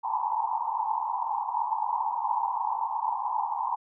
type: band-pass noise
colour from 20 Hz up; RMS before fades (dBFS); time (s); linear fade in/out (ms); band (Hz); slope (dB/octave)
pink; -29; 0.03-3.76; 20; 830 to 1000; 96
effects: none